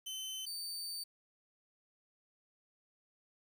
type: tone pair in turn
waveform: sawtooth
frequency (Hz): 3060 / 4585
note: G7 / D8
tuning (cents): -42 / -42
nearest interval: perfect fifth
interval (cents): 700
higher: second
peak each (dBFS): -37 / -37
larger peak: neither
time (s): 0.06-0.46 / 0.46-1.04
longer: second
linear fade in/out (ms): 10
effects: 11-bit